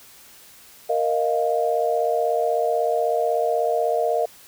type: chord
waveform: sine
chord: Bb suspended fourth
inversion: none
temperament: equal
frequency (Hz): 466.2 / 622.3 / 698.5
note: Bb4 / Eb5 / F5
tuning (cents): 0 / 0 / 0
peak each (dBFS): -23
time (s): 0.89-4.26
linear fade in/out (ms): 10
effects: white hiss -48 dBFS RMS until 4.47 s